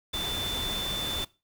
sine tone in noise, 3529 Hz, A7, 4 cents sharp, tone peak -30 dBFS, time 0.13-1.25 s, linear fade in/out 10 ms, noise pink, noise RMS -35 dBFS, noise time 0.13-1.25 s, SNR +2 dB, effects noise-tail reverb RT60 0.3 s tail -21 dB re dry

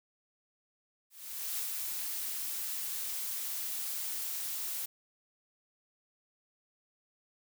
blue noise with ADSR envelope, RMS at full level -35 dBFS, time 1.1-4.86 s, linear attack 480 ms, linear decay 85 ms, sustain -2 dB, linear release 10 ms, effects none

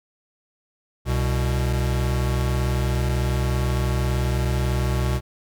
square tone pair together, 65.41 / 123.47 Hz, C2 / B2, 0 / 0 cents, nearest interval major seventh, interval 1100 cents, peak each -23 / -24 dBFS, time 1.05-5.21 s, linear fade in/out 50 ms, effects none

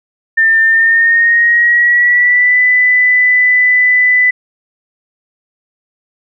sine tone with pitch glide, 1798 to 1995 Hz, A6 to B6, +37 to +17 cents, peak -6 dBFS, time 0.37-4.31 s, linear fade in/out 10 ms, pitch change +180 cents, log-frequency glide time 0.65-2.6 s, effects none

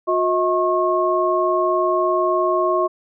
sine tone cluster, 360.3 / 637 / 1086 Hz, F#4 / D#5 / C#6, -46 / +41 / -36 cents, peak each -20 dBFS, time 0.07-2.88 s, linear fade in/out 20 ms, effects none

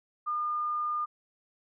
sine tone, 1212 Hz, D#6, 46 cents flat, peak -28 dBFS, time 0.26-1.06 s, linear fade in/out 20 ms, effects none

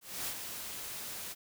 white noise with ADSR envelope, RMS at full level -36 dBFS, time 0.01-1.35 s, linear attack 260 ms, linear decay 68 ms, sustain -6 dB, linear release 33 ms, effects none

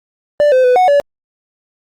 triangle tone with pitch steps, 588 / 514 / 499.7 / 736 / 572 Hz, D5 / C5 / B4 / F#5 / D5, +2 / -31 / +20 / -9 / -46 cents, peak -5 dBFS, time 0.4-1 s, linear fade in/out 0 ms, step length 120 ms, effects Opus 32 kbps

